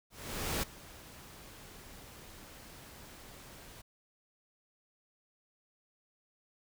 pink noise with ADSR envelope, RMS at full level -33 dBFS, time 0.1-3.82 s, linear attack 530 ms, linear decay 8 ms, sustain -19 dB, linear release 12 ms, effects none

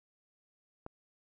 click, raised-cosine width 1 ms, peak -28 dBFS, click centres 0.864 s, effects none

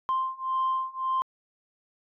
sine beating tone pair, 1046.5 / 1048.3 Hz, C6 / C6, 0 / +3 cents, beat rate 1.8 Hz, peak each -28 / -27 dBFS, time 0.09-1.22 s, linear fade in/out 0 ms, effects tanh soft clip ceiling -20 dBFS

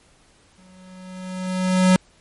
square tone with exponential growth, 185 Hz, F#3, in tune, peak -11 dBFS, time 0.58-1.96 s, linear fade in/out 0 ms, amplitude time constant 300 ms, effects pink hiss -56 dBFS RMS until 2.2 s + MP3 48 kbps

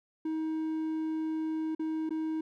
triangle tone with dropouts, 316.4 Hz, D#4, 29 cents sharp, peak -28 dBFS, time 0.25-2.41 s, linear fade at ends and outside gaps 5 ms, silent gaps 1.75-1.794 / 2.093-2.106 s, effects none

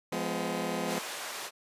15% pulse chord, F diminished, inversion none, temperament just, 174.61 / 209.5 / 251.4 Hz, F3 / Ab3 / Cb4, 0 / +15 / +31 cents, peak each -29 dBFS, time 0.12-0.99 s, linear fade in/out 5 ms
pink band-pass noise, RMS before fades -39 dBFS, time 0.86-1.51 s, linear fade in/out 50 ms, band 610 to 12000 Hz, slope 12 dB/octave
effects resampled to 32000 Hz

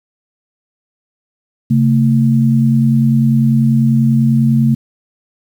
sine tone pair together, 134.87 / 225 Hz, C#3 / A3, -47 / +39 cents, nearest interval major sixth, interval 886 cents, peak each -11 dBFS, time 1.7-4.75 s, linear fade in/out 10 ms, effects 7-bit

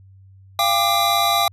square tone cluster, 690 / 794 / 1187 / 3913 Hz, F5 / G5 / D6 / B7, -21 / +22 / +18 / -17 cents, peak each -22 dBFS, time 0.59-1.48 s, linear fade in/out 2 ms, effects added 96 Hz sine -44 dBFS peak until 1.52 s + resampled to 32000 Hz

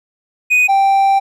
triangle tone pair in turn, 2489 / 784 Hz, D#7 / G5, 0 / 0 cents, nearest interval octave + minor sixth, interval 2000 cents, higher first, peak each -7 dBFS, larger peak neither, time 0.5-0.68 / 0.68-1.2 s, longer second, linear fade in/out 20 ms, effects none

